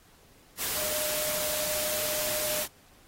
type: tone in noise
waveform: sine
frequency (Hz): 609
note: D#5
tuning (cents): -37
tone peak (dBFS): -36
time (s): 0.74-2.65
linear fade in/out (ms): 50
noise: white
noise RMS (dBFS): -31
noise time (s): 0.57-2.68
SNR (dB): -8
effects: pink hiss -59 dBFS RMS until 3.07 s + AAC 48 kbps